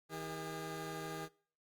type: tone pair together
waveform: 15% pulse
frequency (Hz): 159.6 / 405.1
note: D#3 / G#4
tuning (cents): +44 / -43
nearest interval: octave + major third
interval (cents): 1613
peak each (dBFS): -38 / -38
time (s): 0.09-1.29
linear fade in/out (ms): 50
effects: noise-tail reverb RT60 0.5 s tail -23 dB re dry + Opus 48 kbps